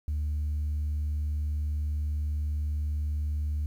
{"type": "tone", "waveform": "sine", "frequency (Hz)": 75, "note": "D2", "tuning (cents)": 37, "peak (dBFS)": -25, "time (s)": [0.08, 3.66], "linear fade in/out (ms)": 0, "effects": ["tanh soft clip ceiling -25 dBFS", "10-bit"]}